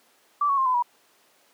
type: tone with pitch steps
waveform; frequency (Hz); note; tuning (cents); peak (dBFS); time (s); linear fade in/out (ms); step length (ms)
sine; 1163 / 1110.5 / 1060.3 / 1012.5 / 966.7; D6 / C#6 / C6 / B5 / B5; -17 / +3 / +23 / +43 / -37; -19; 0.41-0.825; 5; 83
effects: pink hiss -60 dBFS RMS until 1.53 s + high-pass 400 Hz 12 dB/octave